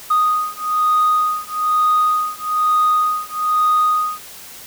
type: beating tone pair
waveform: sine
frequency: 1241 / 1242.1 Hz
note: D#6 / D#6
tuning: -5 / -3 cents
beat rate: 1.1 Hz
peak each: -16 dBFS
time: 0.1-4.2 s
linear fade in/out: 10 ms
effects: tanh soft clip ceiling -9 dBFS + white hiss -37 dBFS RMS until 4.66 s